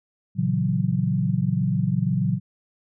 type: chord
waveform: sine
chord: F# dominant seventh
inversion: first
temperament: equal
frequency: 116.54 / 138.59 / 164.81 / 185 Hz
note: A#2 / C#3 / E3 / F#3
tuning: 0 / 0 / 0 / 0 cents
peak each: -26 / -25 / -26 / -24 dBFS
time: 0.35-2.4 s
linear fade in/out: 50 ms
effects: none